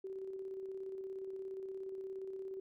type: tone with tremolo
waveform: sine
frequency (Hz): 383.3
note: G4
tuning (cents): -39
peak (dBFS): -40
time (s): 0.04-2.6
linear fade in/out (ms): 5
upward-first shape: square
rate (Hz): 17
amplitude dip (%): 30
effects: none